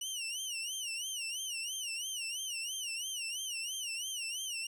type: tone with vibrato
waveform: 20% pulse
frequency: 2900 Hz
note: F#7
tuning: 35 cents flat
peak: -31 dBFS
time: 0.01-4.67 s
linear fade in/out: 5 ms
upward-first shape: sine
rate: 3 Hz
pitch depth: 150 cents each way
effects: none